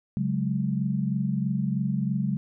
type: chord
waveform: sine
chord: C# suspended fourth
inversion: none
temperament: just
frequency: 138.59 / 184.79 / 207.9 Hz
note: C#3 / F#3 / G#3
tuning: 0 / -2 / +2 cents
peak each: -28 dBFS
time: 0.17-2.37 s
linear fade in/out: 0 ms
effects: none